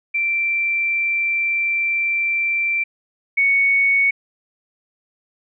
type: tone pair in turn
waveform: sine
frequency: 2349 / 2223 Hz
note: D7 / C#7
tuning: 0 / +4 cents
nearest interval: minor second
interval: 96 cents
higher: first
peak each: -17 / -13 dBFS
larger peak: second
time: 0.14-2.84 / 3.37-4.11 s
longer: first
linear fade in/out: 10 ms
effects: none